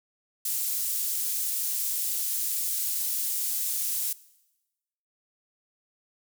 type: high-pass noise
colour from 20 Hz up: pink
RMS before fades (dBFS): -29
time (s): 0.45-4.13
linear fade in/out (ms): 5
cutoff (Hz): 9600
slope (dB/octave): 12
effects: noise-tail reverb RT60 1.0 s tail -20 dB re dry